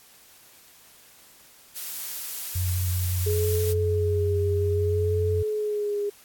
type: noise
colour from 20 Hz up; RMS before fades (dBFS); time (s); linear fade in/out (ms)
blue; -33; 1.75-3.74; 20
type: tone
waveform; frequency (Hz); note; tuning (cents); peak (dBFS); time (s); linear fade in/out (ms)
sine; 90.6; F#2; -36; -23; 2.55-5.43; 10
type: tone with vibrato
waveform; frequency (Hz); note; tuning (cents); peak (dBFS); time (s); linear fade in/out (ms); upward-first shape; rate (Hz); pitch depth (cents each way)
sine; 419.2; G#4; +16; -24; 3.26-6.1; 10; sine; 0.61; 43
effects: white hiss -53 dBFS RMS until 6.24 s + AAC 64 kbps